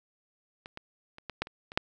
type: clicks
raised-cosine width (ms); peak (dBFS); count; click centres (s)
0.3; -26 / -24 / -30 / -21 / -13 / -28 / -27 / -8; 8; 0.659 / 0.774 / 1.184 / 1.297 / 1.42 / 1.471 / 1.719 / 1.775
effects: none